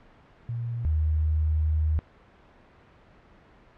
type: tone pair in turn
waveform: sine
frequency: 117.8 / 77.75 Hz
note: A#2 / D#2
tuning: +19 / -1 cents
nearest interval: perfect fifth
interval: 720 cents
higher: first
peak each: -28 / -21 dBFS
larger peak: second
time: 0.49-0.85 / 0.85-1.99 s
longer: second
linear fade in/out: 0 ms
effects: pink hiss -55 dBFS RMS until 3.77 s + low-pass 2000 Hz 12 dB/octave